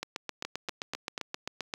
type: two click trains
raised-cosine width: 0.2 ms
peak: -16 / -17 dBFS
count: 14 / 4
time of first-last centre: 0.03-1.738 / 0.45-1.178 s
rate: 7.61 / 4.12 Hz
effects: high-pass 150 Hz 12 dB/octave + 8-bit